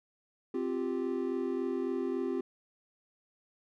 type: chord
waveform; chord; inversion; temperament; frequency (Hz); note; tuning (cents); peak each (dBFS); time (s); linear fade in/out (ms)
triangle; C suspended fourth; none; just; 261.6 / 348.8 / 392.4; C4 / F4 / G4; 0 / -2 / +2; -33; 0.54-2.41; 5
effects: none